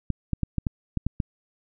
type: clicks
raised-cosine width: 5 ms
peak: -12 dBFS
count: 8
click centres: 0.103 / 0.333 / 0.433 / 0.583 / 0.668 / 0.973 / 1.066 / 1.202 s
effects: none